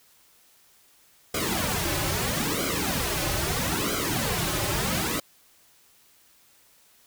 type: noise with flanger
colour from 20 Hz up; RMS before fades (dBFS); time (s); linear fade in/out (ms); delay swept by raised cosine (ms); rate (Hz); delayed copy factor
pink; -27; 1.34-5.2; 5; 1.1 to 4.4; 0.77; -0.95
effects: white hiss -59 dBFS RMS until 7.06 s